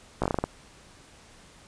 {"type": "slowing click train", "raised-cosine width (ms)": 1, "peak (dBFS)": -11, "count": 8, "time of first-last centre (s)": [0.22, 0.44], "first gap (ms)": 16, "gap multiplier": 1.22, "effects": ["pink hiss -53 dBFS RMS until 1.67 s", "resampled to 22050 Hz"]}